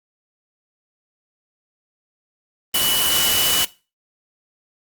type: tone in noise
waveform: sine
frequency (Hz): 2960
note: F#7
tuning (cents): 0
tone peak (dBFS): -20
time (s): 2.74-3.65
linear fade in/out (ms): 5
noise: white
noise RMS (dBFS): -19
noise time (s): 2.74-3.65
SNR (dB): -4
effects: noise-tail reverb RT60 0.3 s tail -19 dB re dry + Opus 24 kbps